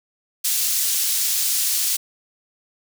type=high-pass noise; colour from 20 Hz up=pink; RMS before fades=-21 dBFS; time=0.44-1.97 s; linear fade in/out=10 ms; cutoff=5500 Hz; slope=12 dB/octave; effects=none